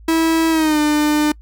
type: tone with pitch glide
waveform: 45% pulse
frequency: 325.5 to 300.2 Hz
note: E4 to D4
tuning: -22 to +38 cents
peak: -13 dBFS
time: 0.08-1.32 s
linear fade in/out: 5 ms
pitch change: -140 cents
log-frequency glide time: 0.5-0.79 s
effects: noise-tail reverb RT60 0.1 s tail -26 dB re dry + added 54 Hz sine -38 dBFS peak until 1.41 s